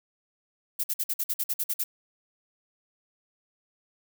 violet noise bursts, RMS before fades -28 dBFS, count 11, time 0.79-1.84 s, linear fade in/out 10 ms, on 50 ms, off 50 ms, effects none

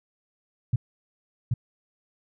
sine tone with echo, 120.3 Hz, B2, 45 cents flat, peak -18 dBFS, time 0.73-0.76 s, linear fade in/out 5 ms, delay 780 ms, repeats 1, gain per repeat -2 dB, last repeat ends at 1.54 s, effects none

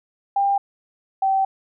sine tone pair in turn, 797 / 773 Hz, G5 / G5, +28 / -24 cents, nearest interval minor second, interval 52 cents, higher first, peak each -16 dBFS, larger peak neither, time 0.36-0.58 / 1.22-1.45 s, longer second, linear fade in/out 5 ms, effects none

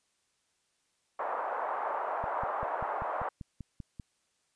pink band-pass noise, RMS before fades -34 dBFS, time 1.19-3.29 s, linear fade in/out 5 ms, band 620 to 1200 Hz, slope 24 dB/octave
click train, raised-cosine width 5 ms, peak -29 dBFS, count 10, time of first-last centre 2.24-3.998 s, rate 5.12 Hz
effects white hiss -75 dBFS RMS until 4.55 s + resampled to 22050 Hz

